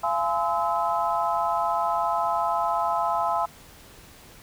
sine tone cluster, 684 / 841 / 1027 / 1296 Hz, F5 / G#5 / C6 / E6, -36 / +22 / -33 / -30 cents, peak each -27 / -27 / -27 / -29 dBFS, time 0.03-3.46 s, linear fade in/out 10 ms, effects pink hiss -49 dBFS RMS until 4.42 s

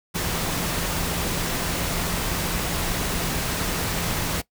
sine tone in noise, 171.1 Hz, F3, 35 cents flat, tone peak -34 dBFS, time 0.14-4.42 s, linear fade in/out 20 ms, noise pink, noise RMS -26 dBFS, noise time 0.14-4.42 s, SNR -11 dB, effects noise-tail reverb RT60 0.1 s tail -19 dB re dry

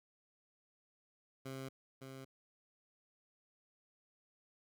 15% pulse tone with echo, 133.3 Hz, C3, 33 cents sharp, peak -37 dBFS, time 1.45-1.69 s, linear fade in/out 10 ms, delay 560 ms, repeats 1, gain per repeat -5 dB, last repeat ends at 2.25 s, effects none

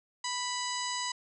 harmonic tone with a mistuned harmonic, 987.8 Hz, B5, in tune, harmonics 1 / 2 / 3 / 4 / 5 / 6 / 7 / 8, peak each -36 / -40 / -42 / -41 / -39 / -44 / -44 / -42 dBFS, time 0.24-1.12 s, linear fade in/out 5 ms, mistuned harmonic 6, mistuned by +100 cents, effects none

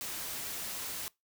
white noise, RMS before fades -39 dBFS, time 0.01-1.08 s, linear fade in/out 0 ms, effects noise-tail reverb RT60 0.2 s tail -23 dB re dry

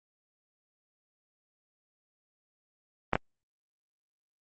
clicks, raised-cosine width 0.5 ms, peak -9 dBFS, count 2, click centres 3.133 / 3.155 s, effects Opus 24 kbps

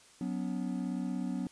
triangle chord, F# suspended fourth, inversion none, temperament equal with one note detuned, 185 / 246.9 / 283.5 Hz, F#3 / B3 / C#4, 0 / 0 / +39 cents, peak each -34 / -34 / -37 dBFS, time 0.21-1.47 s, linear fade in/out 2 ms, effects white hiss -59 dBFS RMS until 1.51 s + resampled to 22050 Hz

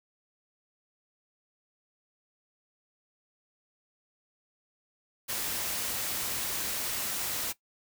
white noise, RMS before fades -33 dBFS, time 5.28-7.53 s, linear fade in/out 20 ms, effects noise-tail reverb RT60 0.1 s tail -17 dB re dry

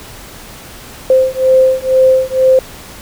sine beating tone pair, 520 / 522.1 Hz, C5 / C5, -11 / -4 cents, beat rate 2.1 Hz, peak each -10 dBFS, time 1.1-2.59 s, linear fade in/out 2 ms, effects pink hiss -33 dBFS RMS until 3.01 s

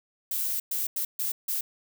violet noise bursts at uneven times, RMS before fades -29 dBFS, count 5, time 0.31-0.6 / 0.71-0.87 / 0.96-1.05 / 1.19-1.32 / 1.48-1.61 s, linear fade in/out 5 ms, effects none

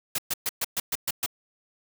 white noise bursts, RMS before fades -27 dBFS, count 8, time 0.15-1.262 s, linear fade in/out 5 ms, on 34 ms, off 120 ms, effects none

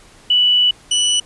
sine / sawtooth tone pair in turn, 2960 / 2960 Hz, F#7 / F#7, 0 / 0 cents, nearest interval unison, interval 0 cents, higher neither, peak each -10 dBFS, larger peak neither, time 0.3-0.71 / 0.91-1.2 s, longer first, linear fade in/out 5 ms, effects pink hiss -46 dBFS RMS until 1.25 s + resampled to 24000 Hz

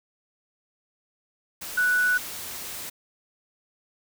sine tone in noise, 1480 Hz, F#6, in tune, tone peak -19 dBFS, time 1.77-2.18 s, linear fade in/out 10 ms, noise white, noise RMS -36 dBFS, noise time 1.61-2.9 s, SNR +14 dB, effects none

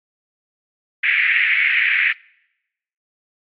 white band-pass noise, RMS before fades -17 dBFS, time 1.03-2.13 s, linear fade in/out 10 ms, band 1800 to 2400 Hz, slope 48 dB/octave, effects noise-tail reverb RT60 0.9 s tail -26 dB re dry + AAC 48 kbps

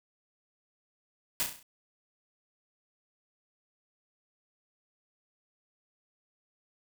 white noise with echo, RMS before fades -29 dBFS, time 1.4-1.43 s, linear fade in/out 0 ms, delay 33 ms, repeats 6, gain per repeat -5 dB, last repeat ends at 1.628 s, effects none

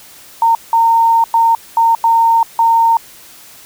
sine tone bursts at uneven times, 916 Hz, A#5, 31 cents flat, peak -7 dBFS, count 6, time 0.42-0.55 / 0.73-1.24 / 1.34-1.55 / 1.77-1.95 / 2.04-2.43 / 2.59-2.97 s, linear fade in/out 2 ms, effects white hiss -39 dBFS RMS until 3.65 s

